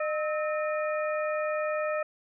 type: harmonic tone with a mistuned harmonic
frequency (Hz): 610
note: D#5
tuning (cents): -34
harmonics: 1 / 2 / 3 / 4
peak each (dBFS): -28 / -34 / -38 / -40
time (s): 0-2.03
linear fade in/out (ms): 5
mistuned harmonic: 2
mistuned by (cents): +97
effects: none